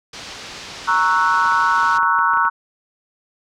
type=low-pass noise; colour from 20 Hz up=white; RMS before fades=-35 dBFS; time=0.13-1.98 s; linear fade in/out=5 ms; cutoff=5600 Hz; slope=24 dB/octave
type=chord; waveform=sine; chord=F# dominant seventh; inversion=first; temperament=equal; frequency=932.3 / 1108.7 / 1318.5 / 1480 Hz; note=A#5 / C#6 / E6 / F#6; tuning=0 / 0 / 0 / 0 cents; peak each=-19 dBFS; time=0.87-2.5 s; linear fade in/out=20 ms
type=clicks; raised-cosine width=0.5 ms; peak=-20 dBFS; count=9; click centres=1.457 / 1.521 / 1.83 / 1.986 / 2.031 / 2.189 / 2.336 / 2.373 / 2.452 s
effects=none